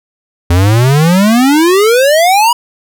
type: exponential sweep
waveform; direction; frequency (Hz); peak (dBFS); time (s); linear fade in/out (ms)
square; up; 83.6 to 983; -6; 0.5-2.53; 5
effects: none